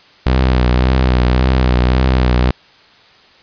sawtooth tone with vibrato, 63 Hz, B1, 35 cents sharp, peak -6 dBFS, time 0.26-2.51 s, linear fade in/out 5 ms, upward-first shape triangle, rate 1.8 Hz, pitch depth 55 cents each way, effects white hiss -46 dBFS RMS until 3.42 s + resampled to 11025 Hz

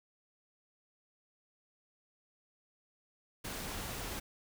pink noise, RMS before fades -41 dBFS, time 3.44-4.2 s, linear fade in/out 10 ms, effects none

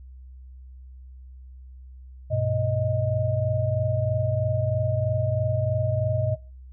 sine tone cluster, 98.8 / 121.9 / 624 Hz, G2 / B2 / D#5, +14 / -22 / +5 cents, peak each -26 dBFS, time 2.3-6.36 s, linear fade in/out 20 ms, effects noise-tail reverb RT60 0.3 s tail -17 dB re dry + added 64 Hz sine -41 dBFS peak until 6.72 s

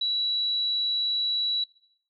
sine tone, 3921 Hz, B7, 13 cents flat, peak -24 dBFS, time 0.01-1.64 s, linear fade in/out 5 ms, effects noise-tail reverb RT60 0.7 s tail -20 dB re dry

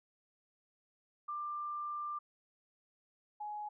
sine tone pair in turn, 1188 / 838.5 Hz, D6 / G#5, +20 / +16 cents, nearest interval tritone, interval 604 cents, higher first, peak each -37 / -39 dBFS, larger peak first, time 1.28-2.19 / 3.4-3.69 s, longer first, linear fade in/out 10 ms, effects none

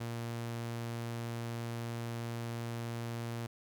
sawtooth tone, 116.9 Hz, A#2, 5 cents sharp, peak -33 dBFS, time 0-3.47 s, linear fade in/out 10 ms, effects none

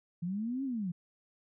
sine linear two-way sweep, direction up then down, 164.8 to 277.2 to 164.8 Hz, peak -32 dBFS, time 0.22-0.92 s, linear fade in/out 10 ms, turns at 0.64 s, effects none

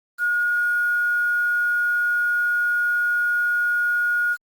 sine tone with quantisation, 1439 Hz, F#6, 49 cents flat, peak -18 dBFS, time 0.18-4.37 s, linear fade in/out 50 ms, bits 7, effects Opus 24 kbps

